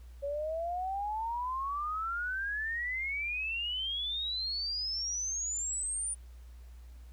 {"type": "exponential sweep", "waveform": "sine", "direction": "up", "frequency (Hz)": [554.4, 9440], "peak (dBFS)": -32, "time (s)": [0.22, 6.15], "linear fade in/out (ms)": 20, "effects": ["added 60 Hz sine -47 dBFS peak until 7.12 s", "pink hiss -66 dBFS RMS until 7.12 s"]}